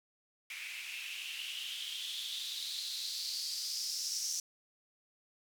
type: noise with band-pass filter sweep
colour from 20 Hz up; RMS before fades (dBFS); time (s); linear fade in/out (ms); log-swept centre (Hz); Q
blue; -40; 0.5-4.4; 2; 2300 to 5800; 5.8
effects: none